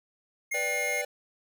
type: tone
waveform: square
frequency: 2140 Hz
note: C7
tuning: 38 cents sharp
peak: -29 dBFS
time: 0.51-1.02 s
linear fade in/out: 10 ms
type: chord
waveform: square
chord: G major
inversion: first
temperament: equal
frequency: 493.9 / 587.3 / 784 Hz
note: B4 / D5 / G5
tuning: 0 / 0 / 0 cents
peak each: -37 / -35 / -40 dBFS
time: 0.54-1.05 s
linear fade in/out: 5 ms
effects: none